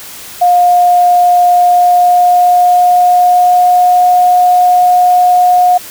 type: tone with pitch glide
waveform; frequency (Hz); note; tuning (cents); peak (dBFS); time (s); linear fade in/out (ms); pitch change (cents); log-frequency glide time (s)
sine; 711 to 720.9; F5 to F#5; +31 to -45; -4; 0.41-5.78; 10; +24; 1.52-4.05
effects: white hiss -29 dBFS RMS until 5.9 s